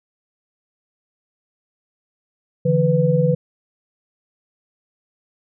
sine tone cluster, 146.2 / 166.3 / 496.6 Hz, D3 / E3 / B4, -7 / +16 / +9 cents, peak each -18 dBFS, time 2.65-3.35 s, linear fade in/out 10 ms, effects none

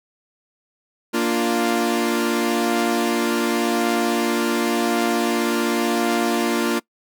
sawtooth chord, Bb major, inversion none, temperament equal, 233.1 / 293.7 / 349.2 Hz, Bb3 / D4 / F4, 0 / 0 / 0 cents, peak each -18 / -21 / -18 dBFS, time 1.13-6.8 s, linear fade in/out 20 ms, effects noise-tail reverb RT60 0.1 s tail -22 dB re dry

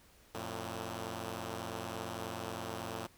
5% pulse tone pair together, 89.2 / 112.55 Hz, F2 / A2, +37 / +40 cents, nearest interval major third, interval 403 cents, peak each -31 / -30 dBFS, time 0.34-3.07 s, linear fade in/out 10 ms, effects pink hiss -63 dBFS RMS until 3.17 s

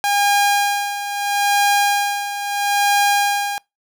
sawtooth tone with tremolo, 811 Hz, G#5, 41 cents flat, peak -9 dBFS, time 0.04-3.58 s, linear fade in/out 0 ms, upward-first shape sine, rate 0.76 Hz, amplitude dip 70%, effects noise-tail reverb RT60 0.2 s tail -25 dB re dry

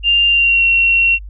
sine tone with pitch glide, 2794 to 2733 Hz, F7 to F7, 0 to -38 cents, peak -9 dBFS, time 0.03-1.19 s, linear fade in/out 50 ms, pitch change -38 cents, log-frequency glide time 0.27-0.64 s, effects added 50 Hz sine -28 dBFS peak until 1.29 s

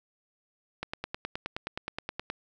click train, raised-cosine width 0.3 ms, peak -17 dBFS, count 15, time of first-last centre 0.83-2.301 s, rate 9.52 Hz, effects none

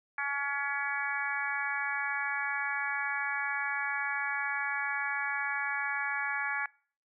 harmonic tone, 282.1 Hz, C#4, 30 cents sharp, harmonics 3 / 4 / 5 / 6 / 7 / 8, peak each -39 / -40 / -38 / -34 / -41 / -38 dBFS, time 0.18-6.66 s, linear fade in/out 2 ms, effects noise-tail reverb RT60 0.5 s tail -25 dB re dry

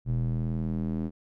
square tone with band-pass filter sweep, 40.79 Hz, E1, 17 cents flat, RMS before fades -29 dBFS, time 0.05-1.11 s, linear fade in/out 50 ms, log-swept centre 120 to 240 Hz, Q 2.2, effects none

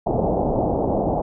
white low-pass noise, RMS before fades -21 dBFS, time 0.06-1.22 s, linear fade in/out 10 ms, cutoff 800 Hz, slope 48 dB/octave, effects none

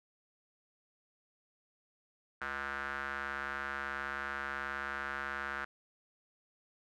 square tone with band-pass filter, 69.3 Hz, C#2, in tune, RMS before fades -39 dBFS, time 2.41-5.65 s, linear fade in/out 5 ms, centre 1500 Hz, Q 4.5, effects none

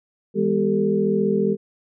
sine tone cluster, 161.5 / 202.9 / 245.2 / 391.8 / 446.6 Hz, E3 / G#3 / B3 / G4 / A4, -35 / -40 / -12 / -1 / +26 cents, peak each -30 / -21 / -30 / -22 / -23 dBFS, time 0.34-1.57 s, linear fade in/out 50 ms, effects none

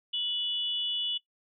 sine tone pair together, 2949 / 3439 Hz, F#7 / A7, -6 / -40 cents, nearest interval minor third, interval 266 cents, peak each -30 / -33 dBFS, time 0.13-1.18 s, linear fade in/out 10 ms, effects noise-tail reverb RT60 0.1 s tail -17 dB re dry

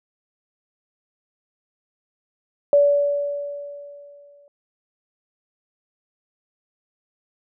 sine tone with exponential decay, 574 Hz, D5, 40 cents flat, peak -10 dBFS, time 2.73-4.48 s, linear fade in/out 1 ms, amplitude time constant 380 ms, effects none

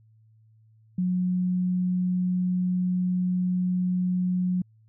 sine tone, 181.5 Hz, F#3, 33 cents flat, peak -22 dBFS, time 0.98-4.62 s, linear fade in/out 5 ms, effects added 110 Hz sine -55 dBFS peak until 4.88 s

